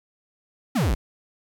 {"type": "exponential sweep", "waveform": "square", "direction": "down", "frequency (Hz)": [293.7, 40.28], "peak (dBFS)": -20, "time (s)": [0.75, 0.95], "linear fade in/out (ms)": 10, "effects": ["9-bit"]}